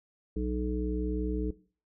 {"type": "harmonic tone with a mistuned harmonic", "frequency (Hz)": 61.74, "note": "B1", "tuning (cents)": 0, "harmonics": [1, 3, 5, 7], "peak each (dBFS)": [-32, -35, -35, -37], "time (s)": [0.36, 1.51], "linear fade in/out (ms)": 5, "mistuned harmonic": 1, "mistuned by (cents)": -23, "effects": ["noise-tail reverb RT60 0.4 s tail -18 dB re dry"]}